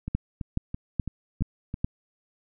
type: two click trains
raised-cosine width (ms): 5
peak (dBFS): -12 / -19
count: 5 / 6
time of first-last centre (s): 0.15-1.845 / 0.08-1.741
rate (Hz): 2.36 / 3.01
effects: none